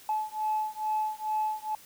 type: beating tone pair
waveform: sine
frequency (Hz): 860 / 862.3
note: A5 / A5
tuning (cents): -40 / -35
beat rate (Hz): 2.3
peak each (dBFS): -30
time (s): 0.09-1.75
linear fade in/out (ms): 2
effects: tanh soft clip ceiling -21 dBFS + white hiss -53 dBFS RMS until 1.85 s